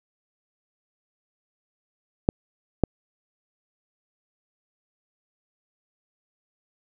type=clicks; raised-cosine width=2 ms; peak=-4 dBFS; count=2; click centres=2.289 / 2.837 s; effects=none